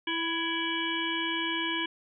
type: harmonic tone with a mistuned harmonic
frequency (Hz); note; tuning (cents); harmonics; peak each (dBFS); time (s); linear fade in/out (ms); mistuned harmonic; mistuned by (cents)
329.6; E4; 0; 1 / 3 / 5 / 7 / 9 / 10; -34 / -36 / -35 / -35 / -34 / -38; 0.07-1.86; 5; 5; +21
effects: none